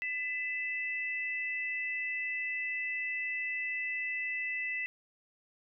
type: tone pair together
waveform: sine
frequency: 2004 / 2637 Hz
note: B6 / E7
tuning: +25 / 0 cents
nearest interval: perfect fourth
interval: 475 cents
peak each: -34 / -37 dBFS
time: 0.02-4.86 s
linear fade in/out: 0 ms
effects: none